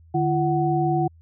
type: tone cluster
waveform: sine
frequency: 149.9 / 340.6 / 744 Hz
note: D3 / F4 / F#5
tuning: +36 / -43 / +9 cents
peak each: -23 dBFS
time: 0.14-1.08 s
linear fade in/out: 10 ms
effects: added 82 Hz sine -48 dBFS peak until 1.21 s